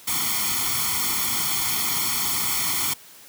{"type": "noise with comb filter", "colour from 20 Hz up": "white", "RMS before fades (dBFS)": -24, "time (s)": [0.07, 2.94], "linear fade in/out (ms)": 10, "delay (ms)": 0.91, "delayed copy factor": 1, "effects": ["white hiss -47 dBFS RMS until 3.28 s", "high-pass 80 Hz 12 dB/octave"]}